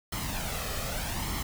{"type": "noise with flanger", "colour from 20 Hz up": "pink", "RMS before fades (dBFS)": -33, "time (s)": [0.12, 1.43], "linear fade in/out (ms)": 5, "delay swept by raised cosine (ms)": [0.94, 1.64], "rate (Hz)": 0.83, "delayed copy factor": 0.6, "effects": []}